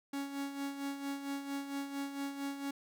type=tone with tremolo; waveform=45% pulse; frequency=278.7 Hz; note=C#4; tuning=9 cents sharp; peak=-35 dBFS; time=0.13-2.71 s; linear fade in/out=5 ms; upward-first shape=sine; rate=4.4 Hz; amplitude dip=60%; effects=none